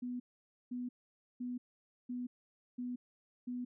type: tone bursts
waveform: sine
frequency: 246.9 Hz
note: B3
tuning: in tune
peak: -37 dBFS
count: 6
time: 0.02-3.65 s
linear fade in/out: 10 ms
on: 180 ms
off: 510 ms
effects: none